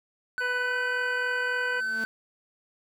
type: tone with pitch glide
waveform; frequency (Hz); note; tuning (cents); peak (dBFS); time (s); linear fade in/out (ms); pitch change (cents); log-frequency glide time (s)
triangle; 1500 to 1525.3; F#6 to G6; +23 to -48; -25; 0.38-2.05; 0; +29; 0.58-0.76
type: harmonic tone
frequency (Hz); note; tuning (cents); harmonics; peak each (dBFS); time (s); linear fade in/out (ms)
493.9; B4; 0; 1 / 2 / 3 / 4 / 5 / 6; -34 / -37 / -39 / -40 / -41 / -42; 0.4-1.81; 20
type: tone with exponential growth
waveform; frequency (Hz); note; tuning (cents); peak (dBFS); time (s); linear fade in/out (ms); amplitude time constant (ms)
sawtooth; 224.4; A3; +34; -30; 1.62-2.04; 0; 91
effects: none